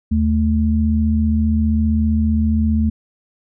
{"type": "tone pair together", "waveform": "sine", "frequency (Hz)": [78.09, 219.1], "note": ["D#2", "A3"], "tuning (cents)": [7, -7], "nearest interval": "octave + tritone", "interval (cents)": 1786, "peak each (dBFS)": -16, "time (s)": [0.11, 2.9], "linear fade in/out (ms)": 10, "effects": []}